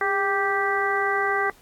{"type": "harmonic tone with a mistuned harmonic", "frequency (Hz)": 392, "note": "G4", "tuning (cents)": 0, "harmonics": [1, 2, 3, 4, 5], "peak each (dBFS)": [-27, -27, -27, -27, -27], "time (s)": [0.01, 1.5], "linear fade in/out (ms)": 2, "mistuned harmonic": 1, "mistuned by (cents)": 53, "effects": ["pink hiss -55 dBFS RMS until 1.61 s", "AAC 64 kbps"]}